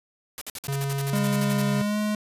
white noise bursts, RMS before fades -34 dBFS, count 15, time 0.38-1.617 s, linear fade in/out 0 ms, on 33 ms, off 53 ms
square tone, 138.59 Hz, C#3, in tune, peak -26 dBFS, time 0.68-1.82 s, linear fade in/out 5 ms
square tone with pitch glide, 203.5 to 210.9 Hz, G#3 to G#3, -35 to +27 cents, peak -24 dBFS, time 1.13-2.15 s, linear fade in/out 2 ms, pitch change +62 cents, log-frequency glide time 1.77-1.98 s
effects resampled to 32000 Hz

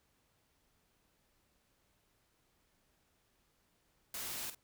white noise with echo, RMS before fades -42 dBFS, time 4.14-4.5 s, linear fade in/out 2 ms, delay 48 ms, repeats 1, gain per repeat -10 dB, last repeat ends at 4.548 s, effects pink hiss -75 dBFS RMS until 4.63 s

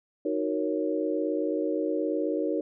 sine chord, D# minor seventh, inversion none, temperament equal, 311.1 / 370 / 466.2 / 554.4 Hz, D#4 / F#4 / A#4 / C#5, 0 / 0 / 0 / 0 cents, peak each -29 / -32 / -31 / -32 dBFS, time 0.25-2.61 s, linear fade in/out 5 ms, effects none

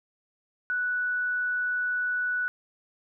sine tone, 1479 Hz, F#6, 1 cent flat, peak -25 dBFS, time 0.7-2.48 s, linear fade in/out 0 ms, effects none

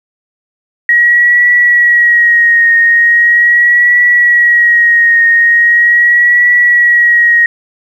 sine tone with vibrato, 1900 Hz, A#6, 33 cents sharp, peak -4 dBFS, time 0.89-7.46 s, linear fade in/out 2 ms, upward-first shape triangle, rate 0.4 Hz, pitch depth 41 cents each way, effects 7-bit

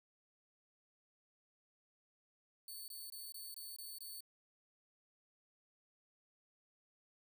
5% pulse tone bursts, 4461 Hz, C#8, 10 cents sharp, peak -40 dBFS, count 7, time 2.68-4.206 s, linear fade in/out 2 ms, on 200 ms, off 21 ms, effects 12-bit

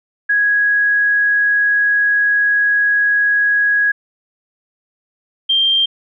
sine tone pair in turn, 1661.2 / 3174 Hz, G#6 / G7, 0 / +21 cents, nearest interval major seventh, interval 1121 cents, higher second, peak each -11 dBFS, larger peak neither, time 0.29-3.92 / 5.49-5.86 s, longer first, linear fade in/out 10 ms, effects none

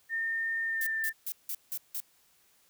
sine tone with pitch glide, 1818 to 1785.7 Hz, A#6 to A6, -44 to +25 cents, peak -29 dBFS, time 0.09-1.13 s, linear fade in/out 50 ms, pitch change -31 cents, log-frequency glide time 0.65-0.93 s
violet noise bursts, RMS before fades -35 dBFS, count 6, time 0.81-2.002 s, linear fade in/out 2 ms, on 57 ms, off 170 ms
effects white hiss -66 dBFS RMS until 2.69 s

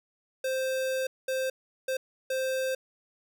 square tone bursts at uneven times, 523.3 Hz, C5, in tune, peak -28 dBFS, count 4, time 0.44-1.07 / 1.28-1.5 / 1.88-1.97 / 2.3-2.75 s, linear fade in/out 5 ms, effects none

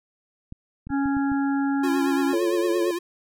clicks, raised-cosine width 5 ms, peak -24 dBFS, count 6, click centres 0.524 / 0.87 / 0.904 / 1.058 / 1.168 / 1.318 s
harmonic tone, 277.2 Hz, C#4, in tune, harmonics 1 / 3 / 5 / 6, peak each -21 / -31 / -35 / -37 dBFS, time 0.89-2.36 s, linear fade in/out 50 ms
square tone with vibrato, 349.2 Hz, F4, in tune, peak -26 dBFS, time 1.83-2.99 s, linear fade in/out 10 ms, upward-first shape triangle, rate 8.8 Hz, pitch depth 87 cents each way
sine chord, F augmented, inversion none, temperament equal, 349.2 / 440 / 554.4 Hz, F4 / A4 / C#5, 0 / 0 / 0 cents, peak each -27 / -27 / -28 dBFS, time 2.33-2.91 s, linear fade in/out 2 ms
effects none

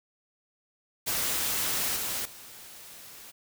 white noise with level steps, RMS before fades -29 / -32 / -47 dBFS, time 1.06-3.32 s, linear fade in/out 20 ms, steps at 1.96 / 2.25 s, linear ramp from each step 5 ms, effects none

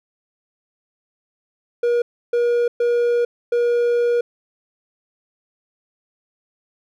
triangle tone bursts at uneven times, 477.7 Hz, A#4, 42 cents sharp, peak -13 dBFS, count 4, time 1.83-2.02 / 2.33-2.68 / 2.8-3.25 / 3.52-4.21 s, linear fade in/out 5 ms, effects none

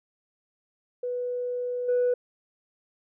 sine tone with level steps, 492.7 Hz, B4, 4 cents flat, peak -27 / -19 dBFS, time 1.03-2.14 s, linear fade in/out 5 ms, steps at 1.88 s, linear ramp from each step 10 ms, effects tanh soft clip ceiling -18 dBFS

